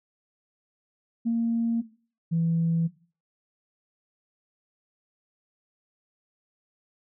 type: tone pair in turn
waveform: sine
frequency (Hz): 231 / 165.67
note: A#3 / E3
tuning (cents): -16 / +9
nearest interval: tritone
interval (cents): 575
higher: first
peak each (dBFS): -21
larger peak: neither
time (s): 1.25-1.82 / 2.31-2.88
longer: neither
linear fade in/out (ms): 20
effects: noise-tail reverb RT60 0.4 s tail -17 dB re dry + tanh soft clip ceiling -17 dBFS